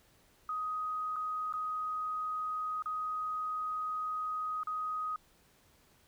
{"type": "tone with dropouts", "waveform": "sine", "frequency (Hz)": 1253, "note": "D#6", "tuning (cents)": 12, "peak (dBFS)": -33, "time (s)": [0.49, 5.16], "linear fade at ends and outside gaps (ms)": 2, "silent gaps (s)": [[1.16, 1.164], [1.526, 1.537], [2.823, 2.858], [4.633, 4.671]], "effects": ["pink hiss -66 dBFS RMS until 6.07 s"]}